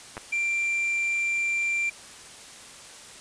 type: clicks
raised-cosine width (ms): 0.5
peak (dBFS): -20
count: 2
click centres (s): 0.169 / 0.178
type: tone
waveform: triangle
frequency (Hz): 2363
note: D7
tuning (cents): +10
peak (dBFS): -22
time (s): 0.32-1.9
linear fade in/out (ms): 10
effects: white hiss -45 dBFS RMS until 3.2 s + resampled to 22050 Hz